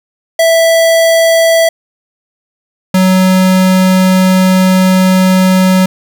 square tone pair in turn, 659 / 186.48 Hz, E5 / F#3, -1 / +14 cents, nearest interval octave + minor seventh, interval 2185 cents, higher first, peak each -6 dBFS, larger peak neither, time 0.39-1.69 / 2.94-5.86 s, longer second, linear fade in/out 5 ms, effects 8-bit

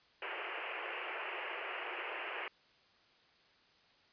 white band-pass noise, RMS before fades -42 dBFS, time 0.22-2.48 s, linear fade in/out 2 ms, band 340 to 2900 Hz, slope 96 dB/octave, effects white hiss -67 dBFS RMS until 4.12 s + resampled to 11025 Hz

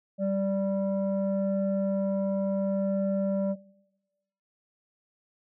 sine tone pair together, 195.5 / 585.8 Hz, G3 / D5, -4 / -5 cents, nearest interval octave + perfect fifth, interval 1899 cents, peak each -26 dBFS, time 0.18-3.56 s, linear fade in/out 50 ms, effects noise-tail reverb RT60 1.0 s tail -21 dB re dry + tanh soft clip ceiling -21 dBFS

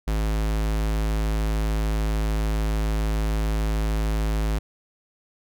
square tone, 53.4 Hz, G#1, 49 cents sharp, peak -22 dBFS, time 0.07-4.59 s, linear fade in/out 10 ms, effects none

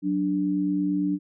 sine tone pair together, 184.83 / 293.7 Hz, F#3 / D4, -2 / 0 cents, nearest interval minor sixth, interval 802 cents, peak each -27 / -23 dBFS, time 0.02-1.19 s, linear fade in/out 50 ms, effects none

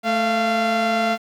sawtooth tone pair together, 220.2 / 689.3 Hz, A3 / F5, +2 / -23 cents, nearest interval octave + minor sixth, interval 1975 cents, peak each -19 / -15 dBFS, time 0.03-1.18 s, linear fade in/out 50 ms, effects low-pass 4000 Hz 12 dB/octave + 8-bit

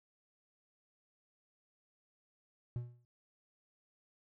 triangle tone with exponential decay, 120.8 Hz, B2, 38 cents flat, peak -31 dBFS, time 2.76-3.05 s, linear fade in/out 0 ms, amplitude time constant 63 ms, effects none

